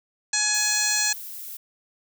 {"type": "harmonic tone", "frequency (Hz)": 843, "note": "G#5", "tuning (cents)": 26, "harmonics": [1, 2, 3, 4, 5, 6, 7, 8, 9, 10], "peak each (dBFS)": [-36, -28, -31, -38, -27, -39, -27, -28, -29, -34], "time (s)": [0.33, 1.13], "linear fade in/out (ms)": 5}
{"type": "noise", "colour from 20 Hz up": "violet", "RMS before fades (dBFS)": -37, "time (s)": [0.54, 1.57], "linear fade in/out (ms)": 5}
{"effects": []}